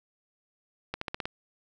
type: accelerating click train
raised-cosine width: 0.3 ms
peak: -16 dBFS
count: 6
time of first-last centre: 0.94-1.255 s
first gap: 74 ms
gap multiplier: 0.92
effects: none